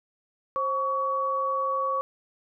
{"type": "tone pair together", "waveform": "sine", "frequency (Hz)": [531, 1127.1], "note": ["C5", "C#6"], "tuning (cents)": [25, 28], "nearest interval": "octave + minor second", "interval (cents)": 1303, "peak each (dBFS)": [-30, -25], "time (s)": [0.56, 2.01], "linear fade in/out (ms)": 0, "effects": []}